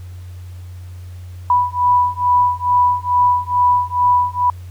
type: beating tone pair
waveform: sine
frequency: 984 / 986.3 Hz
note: B5 / B5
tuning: -7 / -3 cents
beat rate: 2.3 Hz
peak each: -15 dBFS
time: 1.5-4.5 s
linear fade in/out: 2 ms
effects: added 90 Hz sine -30 dBFS peak until 4.7 s + pink hiss -50 dBFS RMS until 4.7 s